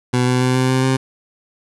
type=tone with pitch steps; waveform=20% pulse; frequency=124.6 / 125.97 / 127.37 / 128.77 / 130.19 / 131.63 Hz; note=B2 / B2 / C3 / C3 / C3 / C3; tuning=+16 / +35 / -46 / -27 / -8 / +11 cents; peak=-9 dBFS; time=0.13-0.97 s; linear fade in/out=10 ms; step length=140 ms; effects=resampled to 24000 Hz + 7-bit